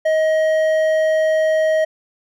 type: tone with hard clipping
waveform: triangle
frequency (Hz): 630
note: D#5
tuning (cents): +21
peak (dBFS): -15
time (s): 0.05-1.85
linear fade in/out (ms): 10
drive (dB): 10
effects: none